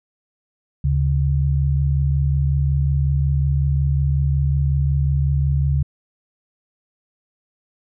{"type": "tone pair together", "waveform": "sine", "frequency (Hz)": [74, 139.46], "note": ["D2", "C#3"], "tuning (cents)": [14, 11], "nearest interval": "major seventh", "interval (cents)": 1097, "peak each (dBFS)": -18, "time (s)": [0.84, 5.83], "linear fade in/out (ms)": 5, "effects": []}